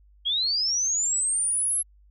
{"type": "linear sweep", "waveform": "sine", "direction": "up", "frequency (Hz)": [3200, 11175], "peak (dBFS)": -22, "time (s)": [0.25, 1.83], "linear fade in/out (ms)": 20, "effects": ["added 50 Hz sine -53 dBFS peak until 2.1 s"]}